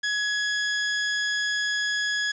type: tone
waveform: sawtooth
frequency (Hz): 1679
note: G#6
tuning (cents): +18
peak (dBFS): -20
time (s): 0.03-2.32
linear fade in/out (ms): 10
effects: resampled to 16000 Hz + 8-bit